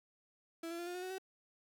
35% pulse tone with pitch steps, 331.3 / 338.8 / 346.6 / 354.5 / 362.5 / 370.8 / 379.2 Hz, E4 / E4 / F4 / F4 / F#4 / F#4 / F#4, +9 / +48 / -13 / +26 / -35 / +4 / +43 cents, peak -39 dBFS, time 0.63-1.183 s, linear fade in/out 5 ms, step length 79 ms, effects none

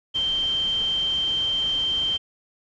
sine tone in noise, 3136 Hz, G7, in tune, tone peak -21 dBFS, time 0.14-2.18 s, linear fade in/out 20 ms, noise pink, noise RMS -39 dBFS, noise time 0.14-2.18 s, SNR +15 dB, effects resampled to 16000 Hz

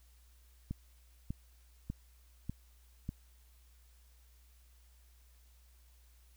click train, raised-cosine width 5 ms, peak -25 dBFS, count 5, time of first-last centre 0.71-3.091 s, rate 1.68 Hz, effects added 60 Hz sine -60 dBFS peak until 6.36 s + white hiss -70 dBFS RMS until 6.36 s

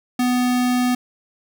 square tone, 248.4 Hz, B3, 10 cents sharp, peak -17 dBFS, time 0.19-0.95 s, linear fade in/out 5 ms, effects none

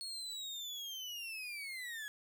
35% pulse linear sweep, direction down, 4351 to 1662 Hz, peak -40 dBFS, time 0.01-2.08 s, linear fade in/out 0 ms, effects 13-bit

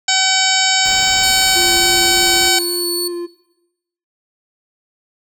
harmonic tone, 760 Hz, F#5, 46 cents sharp, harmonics 1 / 2 / 3 / 4 / 5 / 6 / 7 / 9 / 10, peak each -21 / -21 / -21 / -21 / -21 / -21 / -21 / -21 / -21 dBFS, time 0.08-2.59 s, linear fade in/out 5 ms
pink noise, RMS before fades -30 dBFS, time 0.85-2.49 s, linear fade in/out 2 ms
sawtooth tone, 4435 Hz, C#8, in tune, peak -15 dBFS, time 1.23-3.08 s, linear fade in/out 5 ms
triangle tone with vibrato, 349.1 Hz, F4, 1 cent flat, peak -19 dBFS, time 1.55-3.27 s, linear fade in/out 20 ms, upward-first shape square, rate 3.5 Hz, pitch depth 11 cents each way
effects noise-tail reverb RT60 0.9 s tail -18 dB re dry

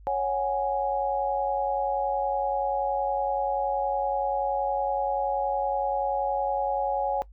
sine chord, C# suspended fourth, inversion none, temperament equal, 554.4 / 740 / 830.6 Hz, C#5 / F#5 / G#5, 0 / 0 / 0 cents, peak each -28 / -30 / -27 dBFS, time 0.07-7.22 s, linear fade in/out 0 ms, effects noise-tail reverb RT60 0.1 s tail -19 dB re dry + added 50 Hz sine -46 dBFS peak until 7.32 s

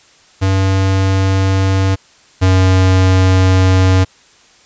square tone pair in turn, 95.9 / 93.6 Hz, G2 / F#2, -37 / +20 cents, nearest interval unison, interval 43 cents, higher first, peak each -11 / -8 dBFS, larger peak second, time 0.41-1.96 / 2.41-4.05 s, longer second, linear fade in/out 20 ms, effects white hiss -47 dBFS RMS until 4.65 s + resampled to 16000 Hz

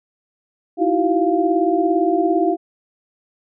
sine tone cluster, 318.4 / 335.9 / 376.2 / 697 Hz, D#4 / E4 / F#4 / F5, +40 / +33 / +29 / -4 cents, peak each -20 dBFS, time 0.77-2.57 s, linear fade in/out 50 ms, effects none

